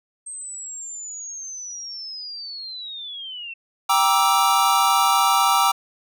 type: linear sweep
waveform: sine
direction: down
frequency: 8372 to 2665 Hz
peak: -31 dBFS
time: 0.26-3.54 s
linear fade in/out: 10 ms
type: chord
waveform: square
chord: E half-diminished seventh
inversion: first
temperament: equal with one note detuned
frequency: 784 / 946.4 / 1174.7 / 1318.5 Hz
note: G5 / Bb5 / D6 / E6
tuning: 0 / +26 / 0 / 0 cents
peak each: -22 dBFS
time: 3.89-5.72 s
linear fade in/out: 10 ms
effects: none